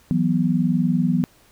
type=chord; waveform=sine; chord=E suspended second; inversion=none; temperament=equal with one note detuned; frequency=164.81 / 185 / 245.4 Hz; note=E3 / F#3 / B3; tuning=0 / 0 / -11 cents; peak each=-21 dBFS; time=0.11-1.24 s; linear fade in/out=0 ms; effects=pink hiss -55 dBFS RMS until 1.51 s